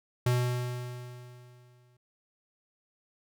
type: tone with exponential decay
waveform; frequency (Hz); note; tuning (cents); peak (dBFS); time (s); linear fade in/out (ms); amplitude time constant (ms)
square; 123.47; B2; 0; -23; 0.26-1.97; 5; 370
effects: none